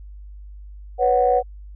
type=chord; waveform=sine; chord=B suspended second; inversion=none; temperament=just; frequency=493.9 / 555.6 / 740.8 Hz; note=B4 / C#5 / F#5; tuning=0 / +4 / +2 cents; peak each=-18 / -21 / -17 dBFS; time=0.98-1.43 s; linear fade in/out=50 ms; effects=tanh soft clip ceiling -5 dBFS + added 50 Hz sine -36 dBFS peak until 1.75 s